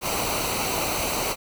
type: noise with comb filter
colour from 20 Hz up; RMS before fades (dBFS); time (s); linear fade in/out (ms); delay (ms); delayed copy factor
pink; -26; 0.01-1.36; 50; 0.58; -0.65
effects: none